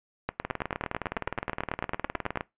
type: two click trains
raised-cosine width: 0.5 ms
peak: -15 / -13 dBFS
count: 39 / 20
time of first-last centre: 0.45-2.409 / 0.29-2.373 s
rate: 19.4 / 9.12 Hz
effects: noise-tail reverb RT60 0.2 s tail -21 dB re dry + resampled to 8000 Hz